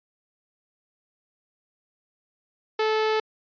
sawtooth tone, 435.3 Hz, A4, 19 cents flat, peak -17 dBFS, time 2.79-3.2 s, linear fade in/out 5 ms, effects resampled to 11025 Hz

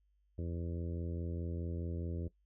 harmonic tone, 84.8 Hz, E2, 50 cents sharp, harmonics 1 / 2 / 3 / 4 / 5 / 6 / 7, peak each -38 / -44 / -48 / -47 / -50 / -53 / -58 dBFS, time 0.38-2.28 s, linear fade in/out 5 ms, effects noise-tail reverb RT60 0.1 s tail -17 dB re dry + added 50 Hz sine -70 dBFS peak until 2.45 s

